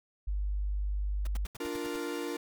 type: tone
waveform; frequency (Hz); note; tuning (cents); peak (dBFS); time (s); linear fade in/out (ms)
sine; 50; G1; +35; -29; 0.27-1.46; 10
type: noise bursts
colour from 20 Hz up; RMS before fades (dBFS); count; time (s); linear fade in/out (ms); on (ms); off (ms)
pink; -44; 8; 1.25-1.965; 5; 22; 77
type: chord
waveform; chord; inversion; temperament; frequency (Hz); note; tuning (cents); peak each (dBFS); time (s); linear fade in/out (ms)
45% pulse; Bb major; first; equal; 293.7 / 349.2 / 466.2; D4 / F4 / Bb4; 0 / 0 / 0; -38; 1.6-2.37; 5
effects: none